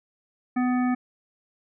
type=harmonic tone; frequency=250 Hz; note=B3; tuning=21 cents sharp; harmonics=1 / 3 / 5 / 7 / 9; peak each=-21 / -31 / -35 / -38 / -40 dBFS; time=0.56-0.95 s; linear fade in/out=10 ms; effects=none